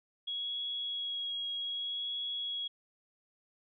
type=tone with vibrato; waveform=sine; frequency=3322 Hz; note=G#7; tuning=in tune; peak=-34 dBFS; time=0.27-2.68 s; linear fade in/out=10 ms; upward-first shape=sine; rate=0.64 Hz; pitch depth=12 cents each way; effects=none